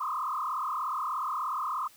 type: tone with frequency modulation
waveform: sine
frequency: 1142 Hz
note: D6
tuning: 49 cents flat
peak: -29 dBFS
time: 0-1.88 s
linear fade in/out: 10 ms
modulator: 36.8 Hz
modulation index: 3.7
effects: white hiss -57 dBFS RMS until 1.96 s